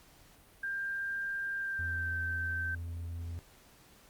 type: tone with pitch glide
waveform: sine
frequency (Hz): 1592 to 1552.9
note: G6 to G6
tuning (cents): +26 to -17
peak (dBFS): -33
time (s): 0.63-2.75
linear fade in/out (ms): 5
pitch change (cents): -43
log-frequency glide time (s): 1.56-2.15
type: tone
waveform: triangle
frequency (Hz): 84.5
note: E2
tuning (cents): +43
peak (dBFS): -35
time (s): 1.79-3.39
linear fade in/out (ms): 0
effects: pink hiss -60 dBFS RMS until 4.09 s + Opus 48 kbps